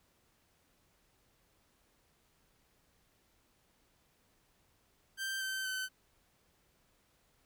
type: tone with pitch steps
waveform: sawtooth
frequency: 1568 / 1546.4 / 1525.1 Hz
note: G6 / G6 / G6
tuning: 0 / -24 / -48 cents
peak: -32 dBFS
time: 5.17-5.89 s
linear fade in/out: 50 ms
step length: 240 ms
effects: pink hiss -72 dBFS RMS until 7.45 s